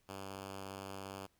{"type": "tone", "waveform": "5% pulse", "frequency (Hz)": 97.2, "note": "G2", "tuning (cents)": -14, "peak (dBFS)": -33, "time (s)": [0.08, 1.27], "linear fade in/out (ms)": 20, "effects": ["pink hiss -75 dBFS RMS until 1.39 s"]}